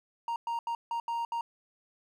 triangle tone bursts at uneven times, 932.3 Hz, A#5, in tune, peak -28 dBFS, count 6, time 0.28-0.36 / 0.47-0.59 / 0.67-0.75 / 0.91-1 / 1.08-1.25 / 1.32-1.41 s, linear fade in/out 2 ms, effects none

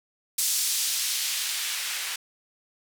blue noise with band-pass filter sweep, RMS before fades -28 dBFS, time 0.38-2.16 s, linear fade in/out 5 ms, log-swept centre 6100 to 1800 Hz, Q 0.82, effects none

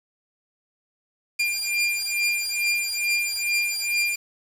sawtooth beating tone pair, 2397 / 2399.3 Hz, D7 / D7, +35 / +36 cents, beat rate 2.3 Hz, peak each -22 dBFS, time 1.39-4.16 s, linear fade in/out 10 ms, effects resampled to 32000 Hz + 7-bit

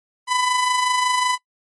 sawtooth tone with amplitude modulation, 1000 Hz, B5, 21 cents sharp, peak -12 dBFS, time 0.27-1.38 s, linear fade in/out 50 ms, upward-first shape sine, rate 25.4 Hz, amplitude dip 45%, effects noise-tail reverb RT60 0.1 s tail -22 dB re dry + MP3 48 kbps

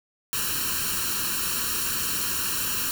white noise with comb filter, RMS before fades -27 dBFS, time 0.33-2.91 s, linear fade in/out 0 ms, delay 0.71 ms, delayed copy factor +0.9, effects none

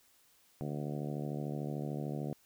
harmonic tone, 73.42 Hz, D2, in tune, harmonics 2 / 3 / 4 / 5 / 6 / 7 / 8 / 9 / 10, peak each -38 / -42 / -44 / -46 / -48 / -49 / -50 / -51 / -52 dBFS, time 0.61-2.33 s, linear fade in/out 0 ms, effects white hiss -67 dBFS RMS until 2.45 s

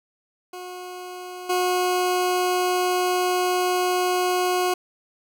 20% pulse tone with level steps, 362.6 Hz, F#4, 35 cents flat, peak -29 / -15 dBFS, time 0.53-4.74 s, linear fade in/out 5 ms, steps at 1.49 s, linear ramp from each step 10 ms, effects none

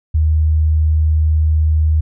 sine tone, 77.9 Hz, D#2, 3 cents sharp, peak -10 dBFS, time 0.14-2.01 s, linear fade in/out 10 ms, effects none

